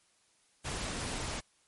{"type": "noise", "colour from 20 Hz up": "pink", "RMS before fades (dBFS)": -37, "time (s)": [0.64, 1.41], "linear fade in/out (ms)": 20, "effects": ["white hiss -69 dBFS RMS until 1.67 s", "MP3 48 kbps"]}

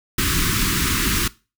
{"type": "band-stop noise", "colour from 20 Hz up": "pink", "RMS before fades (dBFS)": -20, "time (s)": [0.18, 1.28], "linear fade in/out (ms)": 5, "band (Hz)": [380, 1100], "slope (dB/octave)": 48, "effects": ["noise-tail reverb RT60 0.3 s tail -20 dB re dry"]}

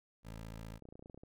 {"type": "tone", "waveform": "15% pulse", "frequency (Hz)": 55.1, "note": "A1", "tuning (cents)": 3, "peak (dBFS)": -39, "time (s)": [0.23, 0.8], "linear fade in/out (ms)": 50}
{"type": "clicks", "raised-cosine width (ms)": 2, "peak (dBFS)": -39, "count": 12, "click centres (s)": [0.823, 0.854, 0.888, 0.925, 0.955, 0.994, 1.025, 1.059, 1.098, 1.145, 1.176, 1.235]}
{"effects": []}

